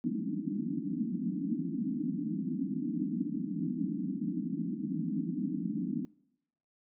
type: band-pass noise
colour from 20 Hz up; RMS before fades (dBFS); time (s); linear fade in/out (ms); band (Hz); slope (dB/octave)
white; -34; 0.04-6.05; 0; 160 to 310; 96
effects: noise-tail reverb RT60 0.8 s tail -23 dB re dry